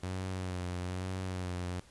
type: tone with vibrato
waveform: sawtooth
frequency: 91.5 Hz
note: F#2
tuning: 19 cents flat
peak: -31 dBFS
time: 0.03-1.8 s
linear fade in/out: 5 ms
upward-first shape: sine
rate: 1.1 Hz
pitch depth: 43 cents each way
effects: pink hiss -60 dBFS RMS until 1.9 s + resampled to 24000 Hz